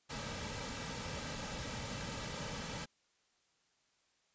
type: noise with comb filter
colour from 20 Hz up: pink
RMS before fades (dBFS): -42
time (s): 0.09-2.86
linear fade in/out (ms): 20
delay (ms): 2.8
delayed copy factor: -0.6
effects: white hiss -75 dBFS RMS until 4.34 s + resampled to 16000 Hz